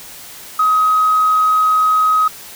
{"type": "tone with tanh clipping", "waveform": "triangle", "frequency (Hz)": 1264, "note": "D#6", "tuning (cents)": 27, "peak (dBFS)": -10, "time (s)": [0.59, 2.28], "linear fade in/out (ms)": 5, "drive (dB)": 4, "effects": ["white hiss -35 dBFS RMS until 2.55 s"]}